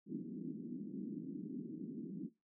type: band-pass noise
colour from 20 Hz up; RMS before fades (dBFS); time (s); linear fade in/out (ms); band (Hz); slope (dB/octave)
white; -45; 0.06-2.3; 50; 170 to 320; 48
effects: noise-tail reverb RT60 0.2 s tail -17 dB re dry